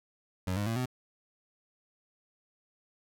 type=tone with pitch steps; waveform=25% pulse; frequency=92.5 / 102.64 / 113.88 / 126.36 Hz; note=F#2 / G#2 / A#2 / B2; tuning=0 / -20 / -40 / +40 cents; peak=-26 dBFS; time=0.47-0.858 s; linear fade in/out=5 ms; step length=97 ms; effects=none